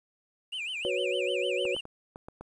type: tone with vibrato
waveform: triangle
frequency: 2702 Hz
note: E7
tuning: 42 cents sharp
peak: -31 dBFS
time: 0.52-1.81 s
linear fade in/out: 10 ms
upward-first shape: sine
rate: 6.6 Hz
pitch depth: 230 cents each way
type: chord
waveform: sine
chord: F# suspended fourth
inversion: none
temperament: just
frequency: 370 / 493.3 / 555 Hz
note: F#4 / B4 / C#5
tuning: 0 / -2 / +2 cents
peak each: -32 dBFS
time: 0.85-1.75 s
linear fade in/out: 0 ms
type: clicks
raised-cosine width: 1 ms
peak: -28 dBFS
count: 6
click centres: 1.653 / 1.765 / 1.854 / 2.159 / 2.285 / 2.41 s
effects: resampled to 24000 Hz + 10-bit